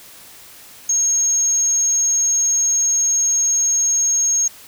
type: tone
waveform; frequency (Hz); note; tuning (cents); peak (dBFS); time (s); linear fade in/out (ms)
sine; 6520; G#8; -33; -14; 0.89-4.48; 5
effects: white hiss -42 dBFS RMS until 4.67 s